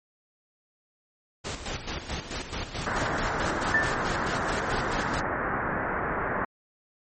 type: noise with tremolo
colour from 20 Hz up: pink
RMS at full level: -32 dBFS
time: 1.44-5.21 s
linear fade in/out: 20 ms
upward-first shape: square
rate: 4.6 Hz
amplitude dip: 60%
type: low-pass noise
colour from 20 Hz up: white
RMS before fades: -29 dBFS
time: 2.86-6.45 s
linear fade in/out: 5 ms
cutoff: 1800 Hz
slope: 48 dB/octave
type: tone with exponential decay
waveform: sine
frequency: 1772 Hz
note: A6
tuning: 12 cents sharp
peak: -17 dBFS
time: 3.74-4.08 s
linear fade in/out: 5 ms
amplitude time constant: 72 ms
effects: MP3 32 kbps